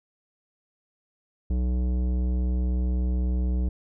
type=tone with tanh clipping; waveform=triangle; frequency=61.9 Hz; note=B1; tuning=5 cents sharp; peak=-24 dBFS; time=1.5-3.69 s; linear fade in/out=5 ms; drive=18 dB; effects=none